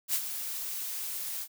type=noise with ADSR envelope; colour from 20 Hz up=blue; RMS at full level=-27 dBFS; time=0.08-1.48 s; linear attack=59 ms; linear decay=61 ms; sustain=-9 dB; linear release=66 ms; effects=none